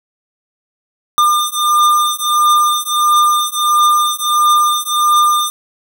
square beating tone pair, 1202 / 1203.5 Hz, D6 / D6, +40 / +42 cents, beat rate 1.5 Hz, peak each -14 dBFS, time 1.18-5.5 s, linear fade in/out 0 ms, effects none

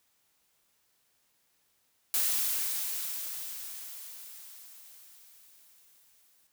blue noise with exponential decay, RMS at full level -27 dBFS, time 2.14-6.47 s, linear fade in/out 1 ms, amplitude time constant 940 ms, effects white hiss -72 dBFS RMS until 6.52 s

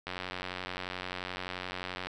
click train, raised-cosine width 0.3 ms, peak -20 dBFS, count 184, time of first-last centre 0.07-2.07 s, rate 91.5 Hz, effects none

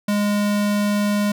square tone, 206 Hz, G#3, 14 cents flat, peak -18 dBFS, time 0.08-1.32 s, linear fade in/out 5 ms, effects none

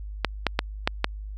clicks, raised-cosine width 0.3 ms, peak -4 dBFS, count 5, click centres 0.247 / 0.467 / 0.591 / 0.875 / 1.044 s, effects added 51 Hz sine -33 dBFS peak until 1.37 s

